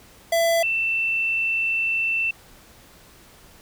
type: tone pair in turn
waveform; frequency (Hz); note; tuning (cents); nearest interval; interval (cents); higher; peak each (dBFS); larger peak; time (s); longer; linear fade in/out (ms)
square / sine; 669 / 2676; E5 / E7; +25 / +25; 2 octaves; 2400; second; -18 / -20; first; 0.32-0.63 / 0.63-2.31; second; 5
effects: pink hiss -50 dBFS RMS until 3.61 s